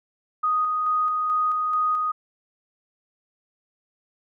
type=tone with tremolo; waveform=sine; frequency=1244.5 Hz; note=D#6; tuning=in tune; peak=-19 dBFS; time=0.43-2.12 s; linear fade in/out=10 ms; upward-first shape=square; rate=2.3 Hz; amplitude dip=25%; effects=none